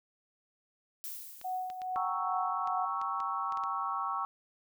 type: noise with exponential decay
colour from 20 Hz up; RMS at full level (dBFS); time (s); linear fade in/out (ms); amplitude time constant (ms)
violet; -39; 1.04-2.19; 0; 250
type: clicks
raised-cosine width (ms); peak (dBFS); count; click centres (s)
0.2; -31; 9; 1.414 / 1.701 / 1.818 / 2.674 / 3.015 / 3.203 / 3.523 / 3.573 / 3.637
type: tone with tremolo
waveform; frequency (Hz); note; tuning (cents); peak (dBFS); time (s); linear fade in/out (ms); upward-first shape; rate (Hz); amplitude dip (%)
sine; 740; F#5; 0; -31; 1.44-2.86; 10; triangle; 2.4; 65
type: chord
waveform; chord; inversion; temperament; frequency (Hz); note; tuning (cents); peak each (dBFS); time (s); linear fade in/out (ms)
sine; G diminished seventh; none; equal; 784 / 932.3 / 1108.7 / 1318.5; G5 / Bb5 / Db6 / Fb6; 0 / 0 / 0 / 0; -39 / -40 / -34 / -37; 1.96-4.25; 0
effects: none